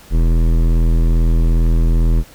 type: tone with hard clipping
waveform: sine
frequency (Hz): 41.2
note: E1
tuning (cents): 0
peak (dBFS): -12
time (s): 0.1-2.24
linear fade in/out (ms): 50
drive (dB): 15
effects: pink hiss -43 dBFS RMS until 2.34 s